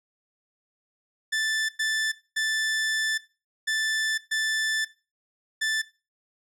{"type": "tone bursts at uneven times", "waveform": "sawtooth", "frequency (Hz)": 1760, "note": "A6", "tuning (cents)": 0, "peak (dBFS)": -20, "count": 6, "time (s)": [[1.32, 1.69], [1.79, 2.12], [2.36, 3.18], [3.67, 4.18], [4.31, 4.85], [5.61, 5.82]], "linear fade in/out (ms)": 10, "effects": ["noise-tail reverb RT60 0.3 s tail -17 dB re dry", "low-pass 9000 Hz 12 dB/octave"]}